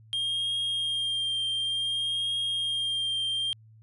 triangle tone with vibrato, 3213 Hz, G7, 42 cents sharp, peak -25 dBFS, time 0.13-3.53 s, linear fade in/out 0 ms, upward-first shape triangle, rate 0.56 Hz, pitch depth 24 cents each way, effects added 110 Hz sine -51 dBFS peak until 3.82 s + resampled to 32000 Hz

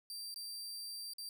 sawtooth tone with dropouts, 4697 Hz, D8, 1 cent flat, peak -40 dBFS, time 0.1-1.29 s, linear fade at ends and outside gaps 1 ms, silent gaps 0.342-0.36 / 1.135-1.183 s, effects none

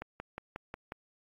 click train, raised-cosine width 0.5 ms, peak -24 dBFS, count 6, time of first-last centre 0.02-0.921 s, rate 5.55 Hz, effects AAC 48 kbps

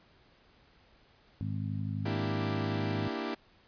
harmonic tone, 51.91 Hz, G#1, in tune, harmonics 2 / 3 / 4 / 5, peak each -34 / -38 / -40 / -42 dBFS, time 1.41-3.08 s, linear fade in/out 0 ms
sawtooth chord, E half-diminished seventh, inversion second, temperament equal, 233.1 / 293.7 / 329.6 / 392 Hz, Bb3 / D4 / E4 / G4, 0 / 0 / 0 / 0 cents, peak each -35 dBFS, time 2.05-3.35 s, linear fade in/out 10 ms
effects pink hiss -63 dBFS RMS until 3.67 s + resampled to 11025 Hz

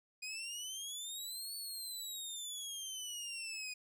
20% pulse exponential two-way sweep, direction up then down, 2476 to 4470 to 2476 Hz, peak -36 dBFS, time 0.22-3.74 s, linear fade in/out 10 ms, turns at 1.55 s, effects none

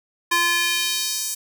square tone with high-pass filter sweep, 344.9 Hz, F4, 22 cents flat, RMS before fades -22 dBFS, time 0.31-1.35 s, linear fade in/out 10 ms, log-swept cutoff 1200 to 7400 Hz, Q 1.3, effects none

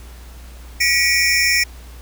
square tone cluster, 1928 / 2240 / 2414 / 5390 Hz, B6 / C#7 / D7 / E8, -42 / +18 / +47 / +38 cents, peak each -20 dBFS, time 0.8-1.64 s, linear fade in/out 10 ms, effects added 60 Hz sine -35 dBFS peak until 2.01 s + pink hiss -45 dBFS RMS until 2.01 s

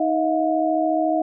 sine tone cluster, 314.4 / 641 / 715 Hz, D#4 / E5 / F5, +18 / -49 / +41 cents, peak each -22 dBFS, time 0-1.22 s, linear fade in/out 5 ms, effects none

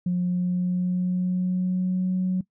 sine tone with pitch glide, 178.5 to 184.69 Hz, F3 to F#3, +38 to -3 cents, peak -20 dBFS, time 0.06-2.41 s, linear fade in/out 5 ms, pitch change +59 cents, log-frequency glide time 0.19-2.13 s, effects noise-tail reverb RT60 0.1 s tail -20 dB re dry + tanh soft clip ceiling -17 dBFS

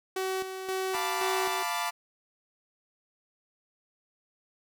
sawtooth tone with tremolo, 378.1 Hz, F#4, 38 cents sharp, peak -25 dBFS, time 0.16-1.63 s, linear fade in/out 5 ms, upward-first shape square, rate 1.9 Hz, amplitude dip 55%
sawtooth chord, B half-diminished seventh, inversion second, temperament equal, 698.5 / 880 / 987.8 / 1174.7 Hz, F5 / A5 / B5 / D6, 0 / 0 / 0 / 0 cents, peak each -31 dBFS, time 0.93-1.91 s, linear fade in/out 20 ms
effects none

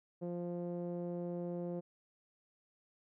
sawtooth tone with low-pass filter, 174.61 Hz, F3, in tune, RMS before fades -40 dBFS, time 0.21-1.81 s, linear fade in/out 20 ms, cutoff 500 Hz, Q 2.5, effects none

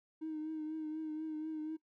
triangle tone with vibrato, 311.9 Hz, D#4, 4 cents sharp, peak -34 dBFS, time 0.21-1.77 s, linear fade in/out 20 ms, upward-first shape triangle, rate 4.1 Hz, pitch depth 39 cents each way, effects noise-tail reverb RT60 0.1 s tail -22 dB re dry + tanh soft clip ceiling -35 dBFS

